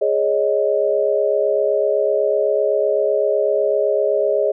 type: chord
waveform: sine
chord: Ab suspended fourth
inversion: none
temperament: equal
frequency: 415.3 / 554.4 / 622.3 Hz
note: Ab4 / Db5 / Eb5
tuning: 0 / 0 / 0 cents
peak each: -19 dBFS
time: 0.01-4.52 s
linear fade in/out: 10 ms
effects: none